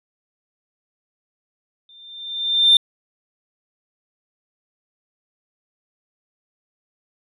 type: tone with exponential growth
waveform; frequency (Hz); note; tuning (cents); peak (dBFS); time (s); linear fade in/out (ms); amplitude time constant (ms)
sine; 3589; A7; +34; -6; 1.89-2.77; 2; 190
effects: tanh soft clip ceiling -4 dBFS